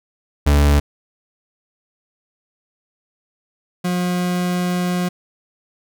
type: tone pair in turn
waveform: 40% pulse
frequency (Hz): 72.3 / 178.85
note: D2 / F3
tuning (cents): -27 / +41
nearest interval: octave + major third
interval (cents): 1568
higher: second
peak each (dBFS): -10 / -17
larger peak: first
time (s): 0.46-0.8 / 3.84-5.09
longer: second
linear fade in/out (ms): 10
effects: none